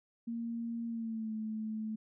sine tone with pitch glide, 232.1 to 217.8 Hz, A#3 to A3, -7 to -17 cents, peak -35 dBFS, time 0.27-1.96 s, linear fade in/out 10 ms, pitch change -110 cents, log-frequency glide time 0.87-1.33 s, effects none

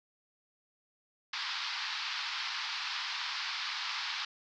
white band-pass noise, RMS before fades -37 dBFS, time 1.33-4.25 s, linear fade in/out 5 ms, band 880 to 5000 Hz, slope 48 dB/octave, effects none

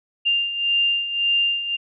sine beating tone pair, 2794 / 2795.8 Hz, F7 / F7, 0 / +1 cents, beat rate 1.8 Hz, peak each -25 / -19 dBFS, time 0.25-1.77 s, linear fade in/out 20 ms, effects none

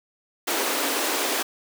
pink high-pass noise, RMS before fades -25 dBFS, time 0.47-1.43 s, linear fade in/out 10 ms, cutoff 270 Hz, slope 48 dB/octave, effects none

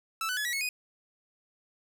sawtooth tone with pitch steps, 1318.5 / 1497.2 / 1700 / 1930.4 / 2192 / 2489 Hz, E6 / F#6 / G#6 / B6 / C#7 / D#7, 0 / +20 / +40 / -40 / -20 / 0 cents, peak -26 dBFS, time 0.21-0.69 s, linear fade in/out 2 ms, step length 80 ms, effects none

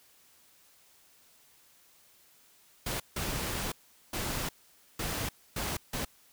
pink noise bursts at uneven times, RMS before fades -34 dBFS, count 6, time 2.86-3 / 3.16-3.72 / 4.13-4.49 / 4.99-5.29 / 5.56-5.77 / 5.93-6.05 s, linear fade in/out 5 ms, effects white hiss -62 dBFS RMS until 6.32 s

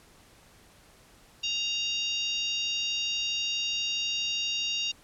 harmonic tone with a mistuned harmonic, 932.3 Hz, A#5, in tune, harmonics 3 / 4 / 5 / 6 / 7, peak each -30 / -33 / -38 / -39 / -42 dBFS, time 1.43-4.92 s, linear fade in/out 10 ms, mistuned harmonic 7, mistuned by +31 cents, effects pink hiss -57 dBFS RMS until 5.03 s + low-pass 12000 Hz 12 dB/octave

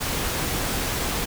pink noise, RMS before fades -26 dBFS, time 0-1.26 s, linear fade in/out 20 ms, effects none

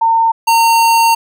sine / square tone pair in turn, 909 / 916.4 Hz, A#5 / A#5, -44 / -30 cents, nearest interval unison, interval 14 cents, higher second, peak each -8 dBFS, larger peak neither, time 0.01-0.32 / 0.47-1.15 s, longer second, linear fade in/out 10 ms, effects none

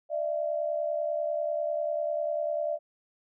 sine tone pair together, 598 / 668.1 Hz, D5 / E5, +31 / +23 cents, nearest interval major second, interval 192 cents, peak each -29 / -31 dBFS, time 0.09-2.79 s, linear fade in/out 50 ms, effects none

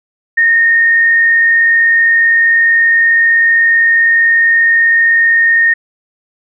sine tone with frequency modulation, 1842 Hz, A#6, 21 cents flat, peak -6 dBFS, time 0.37-5.74 s, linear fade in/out 10 ms, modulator 52.6 Hz, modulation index 0.33, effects none

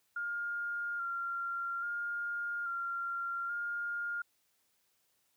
sine tone with vibrato, 1396.9 Hz, F6, in tune, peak -34 dBFS, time 0.16-4.22 s, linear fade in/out 5 ms, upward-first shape square, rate 0.6 Hz, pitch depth 19 cents each way, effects white hiss -75 dBFS RMS until 5.36 s + high-pass 60 Hz 12 dB/octave

